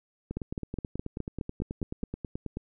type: two click trains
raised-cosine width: 3 ms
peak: -21 / -19 dBFS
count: 22 / 9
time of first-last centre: 0.31-2.57 / 0.37-2.037 s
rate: 9.29 / 4.8 Hz
effects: none